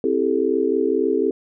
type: chord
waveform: sine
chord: A minor seventh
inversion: first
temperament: just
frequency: 264 / 330 / 396 / 440 Hz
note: C4 / E4 / G4 / A4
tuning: +16 / +2 / +18 / 0 cents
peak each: -24 / -23 / -21 / -22 dBFS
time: 0.04-1.31 s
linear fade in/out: 2 ms
effects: none